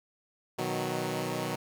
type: chord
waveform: 10% pulse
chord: B major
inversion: none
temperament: equal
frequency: 123.47 / 155.56 / 185 Hz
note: B2 / D#3 / F#3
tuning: 0 / 0 / 0 cents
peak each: -27 dBFS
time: 0.58-1.56 s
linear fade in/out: 10 ms
effects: none